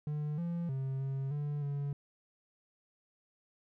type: tone with pitch steps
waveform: triangle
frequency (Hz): 149.5 / 171 / 133.8 / 135.3 / 146.3 / 142.2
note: D3 / F3 / C3 / C#3 / D3 / C#3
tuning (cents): +31 / -36 / +39 / -42 / -6 / +45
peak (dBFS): -31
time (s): 0.07-1.93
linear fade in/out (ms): 2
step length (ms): 310
effects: none